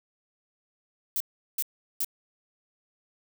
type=noise bursts; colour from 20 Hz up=violet; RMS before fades=-28 dBFS; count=3; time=1.16-2.046 s; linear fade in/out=0 ms; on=42 ms; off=380 ms; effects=none